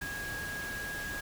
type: tone in noise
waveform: sine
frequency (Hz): 1645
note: G#6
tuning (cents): -17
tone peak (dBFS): -37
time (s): 0.01-1.21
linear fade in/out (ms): 10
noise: pink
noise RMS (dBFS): -42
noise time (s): 0.01-1.21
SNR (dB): +2
effects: none